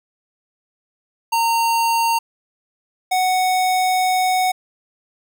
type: tone pair in turn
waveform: square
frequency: 920 / 741.3 Hz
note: A#5 / F#5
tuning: -23 / +3 cents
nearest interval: major third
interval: 374 cents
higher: first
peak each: -16 dBFS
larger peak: neither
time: 1.32-2.19 / 3.11-4.52 s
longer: second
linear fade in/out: 10 ms
effects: none